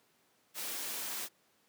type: noise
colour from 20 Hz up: white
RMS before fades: -39 dBFS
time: 0.54-1.29 s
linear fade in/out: 50 ms
effects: pink hiss -70 dBFS RMS until 1.68 s + high-pass 200 Hz 12 dB/octave